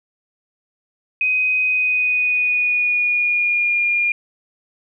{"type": "tone with pitch glide", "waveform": "sine", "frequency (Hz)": [2510, 2415], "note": ["D#7", "D7"], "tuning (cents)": [15, 48], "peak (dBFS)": -15, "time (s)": [1.21, 4.12], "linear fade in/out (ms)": 2, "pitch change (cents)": -67, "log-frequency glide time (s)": [1.63, 3.79], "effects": []}